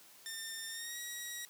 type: tone with pitch glide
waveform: 10% pulse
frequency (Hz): 1804 to 1911.3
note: A6 to A#6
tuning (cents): +43 to +43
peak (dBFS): -32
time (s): 0.26-1.45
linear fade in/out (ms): 0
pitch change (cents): +100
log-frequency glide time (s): 0.69-0.98
effects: white hiss -59 dBFS RMS until 1.49 s + high-pass 150 Hz 12 dB/octave